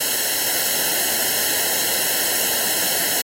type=noise with comb filter; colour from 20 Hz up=white; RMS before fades=-20 dBFS; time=0-3.22 s; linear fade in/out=10 ms; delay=0.84 ms; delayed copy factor=-0.85; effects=AAC 48 kbps